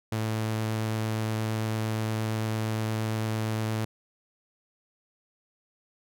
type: tone with vibrato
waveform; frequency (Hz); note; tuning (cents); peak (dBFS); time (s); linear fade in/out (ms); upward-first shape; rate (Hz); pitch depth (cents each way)
sawtooth; 110; A2; 0; -23; 0.12-3.85; 5; triangle; 8.7; 9
effects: none